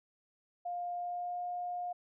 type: tone with pitch glide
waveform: sine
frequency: 705 to 711.5 Hz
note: F5 to F5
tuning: +16 to +32 cents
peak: -35 dBFS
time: 0.65-1.93 s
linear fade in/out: 10 ms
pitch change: +16 cents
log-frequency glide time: 0.94-1.42 s
effects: none